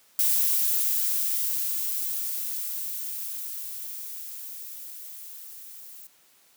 violet noise with level ramp, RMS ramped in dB -22 to -45 dBFS, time 0.19-6.07 s, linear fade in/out 2 ms, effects white hiss -60 dBFS RMS until 6.56 s + high-pass 150 Hz 12 dB/octave

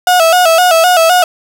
35% pulse tone with vibrato, 688 Hz, F5, 26 cents flat, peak -4 dBFS, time 0.07-1.24 s, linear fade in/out 2 ms, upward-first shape square, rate 3.9 Hz, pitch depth 88 cents each way, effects none

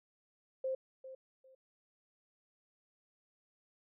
sine tone with echo, 525 Hz, C5, 6 cents sharp, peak -33 dBFS, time 0.64-0.75 s, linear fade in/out 5 ms, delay 400 ms, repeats 2, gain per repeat -13 dB, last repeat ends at 1.55 s, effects none

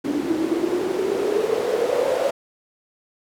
white noise with band-pass filter sweep, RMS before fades -22 dBFS, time 0.04-2.31 s, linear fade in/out 10 ms, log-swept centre 290 to 550 Hz, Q 8.9, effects none

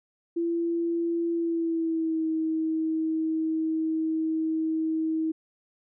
sine tone with pitch glide, 337.6 to 319 Hz, E4 to D#4, +41 to +43 cents, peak -24 dBFS, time 0.36-5.32 s, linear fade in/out 10 ms, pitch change -98 cents, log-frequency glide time 1.32-2.27 s, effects none

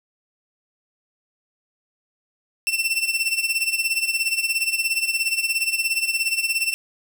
sawtooth tone with tremolo, 2691 Hz, E7, 35 cents sharp, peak -14 dBFS, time 2.67-6.74 s, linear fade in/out 0 ms, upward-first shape sine, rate 17 Hz, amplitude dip 75%, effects 8-bit

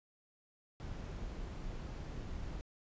brown noise, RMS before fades -43 dBFS, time 0.8-2.61 s, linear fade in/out 0 ms, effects resampled to 16000 Hz

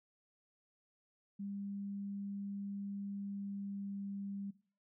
sine tone with pitch glide, 200 to 198.85 Hz, G3 to G3, +35 to +25 cents, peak -40 dBFS, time 1.39-4.51 s, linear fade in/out 10 ms, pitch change -10 cents, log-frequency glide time 3.15-3.97 s, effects noise-tail reverb RT60 0.4 s tail -18 dB re dry

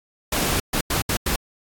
pink noise bursts at uneven times, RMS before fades -22 dBFS, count 5, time 0.32-0.6 / 0.73-0.81 / 0.9-1.02 / 1.09-1.17 / 1.26-1.36 s, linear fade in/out 5 ms, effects AAC 64 kbps

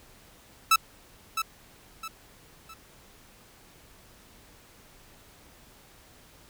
sawtooth tone with echo, 1312 Hz, E6, 9 cents flat, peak -13 dBFS, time 0.71-0.76 s, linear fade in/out 5 ms, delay 660 ms, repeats 3, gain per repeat -9 dB, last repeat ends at 2.74 s, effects pink hiss -55 dBFS RMS until 6.49 s

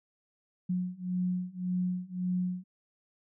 sine beating tone pair, 180.3 / 182.1 Hz, F#3 / F#3, -45 / -27 cents, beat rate 1.8 Hz, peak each -33 / -32 dBFS, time 0.69-2.64 s, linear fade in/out 10 ms, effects none

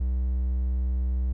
triangle tone, 63 Hz, B1, 35 cents sharp, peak -21 dBFS, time 0-1.33 s, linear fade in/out 10 ms, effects none

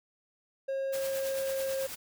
triangle tone with pitch glide, 540 to 536.3 Hz, C#5 to C5, -45 to +43 cents, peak -28 dBFS, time 0.68-1.87 s, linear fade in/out 10 ms, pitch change -12 cents, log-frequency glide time 1.09-1.73 s
white noise with tremolo, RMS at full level -39 dBFS, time 0.92-1.96 s, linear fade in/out 20 ms, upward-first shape triangle, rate 9.1 Hz, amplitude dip 50%
effects none

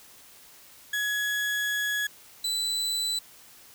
35% pulse tone pair in turn, 1680 / 3986 Hz, G#6 / B7, +19 / +15 cents, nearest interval octave + minor third, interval 1496 cents, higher second, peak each -24 dBFS, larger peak neither, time 0.93-2.07 / 2.44-3.19 s, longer first, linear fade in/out 5 ms, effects white hiss -52 dBFS RMS until 3.74 s

